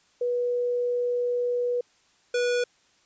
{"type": "tone pair in turn", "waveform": ["sine", "square"], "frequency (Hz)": [487.6, 487.6], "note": ["B4", "B4"], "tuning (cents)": [-22, -22], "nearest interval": "unison", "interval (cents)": 0, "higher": "neither", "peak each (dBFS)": -23, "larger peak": "neither", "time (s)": [[0.21, 1.81], [2.34, 2.64]], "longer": "first", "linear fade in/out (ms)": 5, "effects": ["white hiss -63 dBFS RMS until 3.05 s", "resampled to 16000 Hz"]}